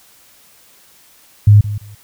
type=tone with echo; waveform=sine; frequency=103.83 Hz; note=G#2; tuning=in tune; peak=-3 dBFS; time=1.47-1.61 s; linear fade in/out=5 ms; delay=170 ms; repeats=2; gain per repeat=-15 dB; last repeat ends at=1.95 s; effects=white hiss -48 dBFS RMS until 2.03 s